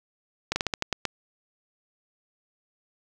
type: slowing click train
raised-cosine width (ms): 0.2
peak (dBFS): -8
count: 8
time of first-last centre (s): 0.52-1.053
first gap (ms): 40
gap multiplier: 1.21
effects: 8-bit